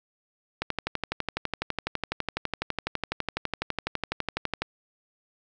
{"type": "click train", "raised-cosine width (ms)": 0.3, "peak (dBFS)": -11, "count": 49, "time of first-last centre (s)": [0.62, 4.62], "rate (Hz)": 12, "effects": []}